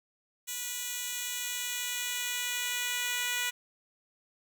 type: tone with high-pass filter sweep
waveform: 10% pulse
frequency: 489.3 Hz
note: B4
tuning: 16 cents flat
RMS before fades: -34 dBFS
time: 0.47-3.51 s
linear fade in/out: 20 ms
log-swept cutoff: 5000 to 2000 Hz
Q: 0.71
effects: none